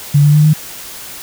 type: tone with pitch steps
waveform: sine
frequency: 144.3 / 147.42 / 150.6 / 153.85 Hz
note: D3 / D3 / D3 / D#3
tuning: -30 / +7 / +44 / -19 cents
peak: -5 dBFS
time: 0.14-0.536 s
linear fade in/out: 10 ms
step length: 99 ms
effects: white hiss -30 dBFS RMS until 1.22 s